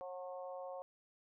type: harmonic tone with a mistuned harmonic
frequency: 181 Hz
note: F#3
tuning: 38 cents flat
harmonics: 3 / 4 / 5 / 6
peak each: -45 / -49 / -55 / -55 dBFS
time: 0.01-0.82 s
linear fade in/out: 0 ms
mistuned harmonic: 4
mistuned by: +17 cents
effects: none